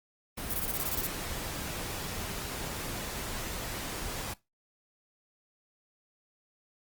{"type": "noise", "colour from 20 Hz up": "pink", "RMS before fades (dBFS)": -37, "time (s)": [0.37, 4.34], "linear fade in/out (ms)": 10}
{"type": "noise bursts", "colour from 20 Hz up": "violet", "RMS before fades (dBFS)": -32, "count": 10, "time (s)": [0.5, 1.069], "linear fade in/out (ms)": 2, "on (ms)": 38, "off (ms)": 21}
{"effects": ["noise-tail reverb RT60 0.2 s tail -19 dB re dry", "Opus 32 kbps"]}